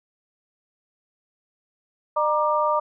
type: tone cluster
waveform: sine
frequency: 604 / 941 / 1188 Hz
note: D5 / A#5 / D6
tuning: +48 / +16 / +20 cents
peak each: -23 dBFS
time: 2.16-2.8 s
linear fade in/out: 10 ms
effects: none